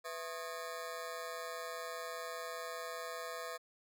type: ring-modulated tone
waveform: 20% pulse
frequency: 580 Hz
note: D5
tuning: 22 cents flat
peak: -33 dBFS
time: 0.04-3.58 s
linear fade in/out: 20 ms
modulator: 82.5 Hz
effects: none